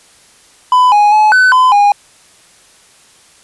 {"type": "tone with pitch steps", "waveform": "triangle", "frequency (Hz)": [1002, 830, 854, 1508, 1017, 817], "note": ["B5", "G#5", "G#5", "F#6", "C6", "G#5"], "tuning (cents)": [25, -1, 48, 32, -50, -29], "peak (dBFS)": -3, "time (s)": [0.72, 1.92], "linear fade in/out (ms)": 2, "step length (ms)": 200, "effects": ["white hiss -45 dBFS RMS until 3.43 s", "resampled to 24000 Hz"]}